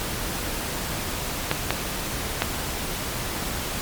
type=clicks; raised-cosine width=0.3 ms; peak=-4 dBFS; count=3; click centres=1.514 / 1.706 / 2.421 s; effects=pink hiss -29 dBFS RMS until 3.81 s + MP3 96 kbps